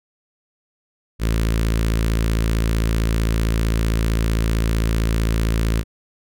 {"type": "tone with notch filter", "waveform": "sawtooth", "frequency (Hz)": 55.5, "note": "A1", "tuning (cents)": 16, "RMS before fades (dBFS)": -19, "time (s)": [1.19, 5.84], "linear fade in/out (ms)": 50, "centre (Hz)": 780, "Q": 1.2, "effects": []}